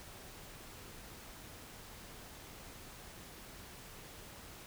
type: silence
effects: pink hiss -52 dBFS RMS until 4.66 s